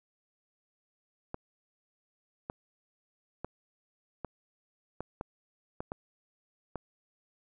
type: clicks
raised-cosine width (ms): 1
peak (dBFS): -22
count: 9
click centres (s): 1.344 / 2.499 / 3.446 / 4.247 / 5.006 / 5.211 / 5.805 / 5.919 / 6.757
effects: none